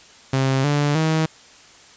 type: tone with pitch steps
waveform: sawtooth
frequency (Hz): 133.5 / 145.58 / 158.76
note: C3 / D3 / D#3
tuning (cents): +35 / -15 / +35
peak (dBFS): -13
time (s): 0.33-1.26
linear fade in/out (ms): 5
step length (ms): 310
effects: white hiss -47 dBFS RMS until 1.96 s + resampled to 16000 Hz